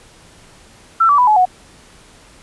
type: tone with pitch steps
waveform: sine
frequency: 1338 / 1151.4 / 990.9 / 852.7 / 733.8 Hz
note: E6 / D6 / B5 / G#5 / F#5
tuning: +25 / -35 / +5 / +45 / -15 cents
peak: -8 dBFS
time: 1-1.455 s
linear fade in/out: 10 ms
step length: 91 ms
effects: pink hiss -45 dBFS RMS until 2.42 s + resampled to 24000 Hz